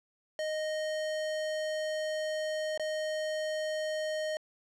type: tone with dropouts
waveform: square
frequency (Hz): 620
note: D#5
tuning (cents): -6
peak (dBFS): -32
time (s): 0.39-4.37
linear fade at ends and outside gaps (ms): 1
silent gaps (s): 2.776-2.796
effects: low-pass 7000 Hz 12 dB/octave